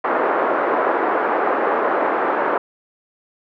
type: band-pass noise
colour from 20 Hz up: pink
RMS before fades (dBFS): -19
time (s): 0.04-2.58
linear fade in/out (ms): 5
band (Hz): 360 to 1500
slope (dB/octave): 24
effects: none